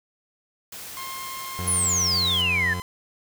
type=noise; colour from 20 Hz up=white; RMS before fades=-38 dBFS; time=0.72-2.42 s; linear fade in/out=5 ms
type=tone with pitch glide; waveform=sawtooth; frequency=1063 to 1022.1 Hz; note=C6 to C6; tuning=+27 to -41 cents; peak=-30 dBFS; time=0.97-2.82 s; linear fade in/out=0 ms; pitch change=-68 cents; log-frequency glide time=2.33-2.4 s
type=tone; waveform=30% pulse; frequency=89.6 Hz; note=F2; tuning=45 cents sharp; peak=-26 dBFS; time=1.59-2.8 s; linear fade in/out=0 ms
type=exponential sweep; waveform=sine; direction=down; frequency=10730 to 1709 Hz; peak=-20 dBFS; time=1.67-2.74 s; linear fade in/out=10 ms
effects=none